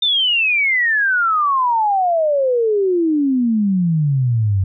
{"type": "exponential sweep", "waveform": "sine", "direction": "down", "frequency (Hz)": [3639, 92.5], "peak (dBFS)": -13, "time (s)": [0.02, 4.64], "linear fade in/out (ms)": 5, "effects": []}